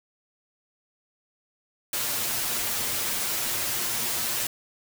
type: noise with comb filter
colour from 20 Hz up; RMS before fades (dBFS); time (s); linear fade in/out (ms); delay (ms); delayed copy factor
white; -28; 1.93-4.47; 2; 8.5; +0.65
effects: none